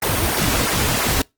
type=noise with flanger; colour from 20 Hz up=pink; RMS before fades=-19 dBFS; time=0.02-1.22 s; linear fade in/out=5 ms; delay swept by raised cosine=0.25 to 5.95 ms; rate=3 Hz; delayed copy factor=-0.8; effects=noise-tail reverb RT60 0.2 s tail -24 dB re dry + Opus 32 kbps